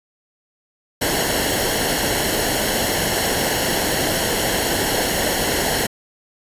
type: noise with comb filter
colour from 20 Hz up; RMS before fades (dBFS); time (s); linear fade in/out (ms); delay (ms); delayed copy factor
pink; -20; 1.01-5.87; 10; 0.82; -0.65
effects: resampled to 32000 Hz